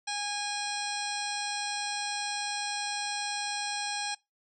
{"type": "harmonic tone with a mistuned harmonic", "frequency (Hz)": 821, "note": "G#5", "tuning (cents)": -20, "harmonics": [1, 2, 3, 4, 5, 6, 7, 9, 10], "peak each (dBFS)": [-36, -40, -39, -42, -39, -41, -41, -48, -42], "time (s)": [0.07, 4.15], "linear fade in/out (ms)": 10, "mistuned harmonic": 6, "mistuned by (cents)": 110, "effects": ["noise-tail reverb RT60 0.2 s tail -23 dB re dry"]}